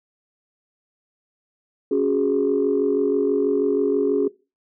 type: chord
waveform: sine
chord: C# suspended fourth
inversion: none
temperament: just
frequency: 277.2 / 369.6 / 415.8 Hz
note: C#4 / F#4 / G#4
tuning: 0 / -2 / +2 cents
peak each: -22 / -22 / -19 dBFS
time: 1.91-4.28 s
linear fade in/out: 5 ms
effects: noise-tail reverb RT60 0.3 s tail -22 dB re dry + tanh soft clip ceiling -10 dBFS